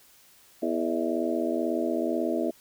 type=harmonic tone with a mistuned harmonic; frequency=82.1 Hz; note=E2; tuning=6 cents flat; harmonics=3 / 4 / 5 / 6 / 7 / 8; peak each=-31 / -29 / -33 / -37 / -33 / -32 dBFS; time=0.62-2.51 s; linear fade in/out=10 ms; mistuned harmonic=7; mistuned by=+76 cents; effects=white hiss -57 dBFS RMS until 2.6 s